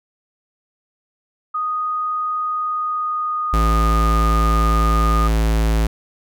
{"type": "tone with pitch glide", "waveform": "sine", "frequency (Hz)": [1242, 1227], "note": ["D#6", "D#6"], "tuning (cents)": [-3, -25], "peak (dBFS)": -19, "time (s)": [1.54, 5.28], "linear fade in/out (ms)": 10, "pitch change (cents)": -22, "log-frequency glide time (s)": [2.44, 4.18]}
{"type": "tone", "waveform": "square", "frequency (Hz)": 55, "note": "A1", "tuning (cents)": 0, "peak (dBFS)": -15, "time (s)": [3.53, 5.87], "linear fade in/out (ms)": 5}
{"effects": []}